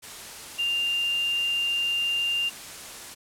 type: tone in noise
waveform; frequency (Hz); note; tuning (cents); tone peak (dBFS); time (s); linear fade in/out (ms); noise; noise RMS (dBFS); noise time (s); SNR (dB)
sine; 2794; F7; 0; -23; 0.58-2.5; 20; white; -40; 0.02-3.15; +14
effects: low-pass 11000 Hz 12 dB/octave